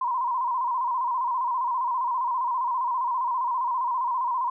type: tone with vibrato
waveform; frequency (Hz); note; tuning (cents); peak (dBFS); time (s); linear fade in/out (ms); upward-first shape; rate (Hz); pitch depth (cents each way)
sine; 993; B5; +9; -23; 0.01-4.5; 5; square; 15; 75
effects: none